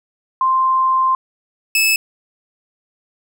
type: tone pair in turn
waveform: sine / sawtooth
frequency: 1046.5 / 2607 Hz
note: C6 / E7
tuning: 0 / -20 cents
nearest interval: octave + major third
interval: 1580 cents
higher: second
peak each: -12 / -9 dBFS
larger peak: second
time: 0.41-1.15 / 1.75-1.96 s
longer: first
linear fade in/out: 2 ms
effects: none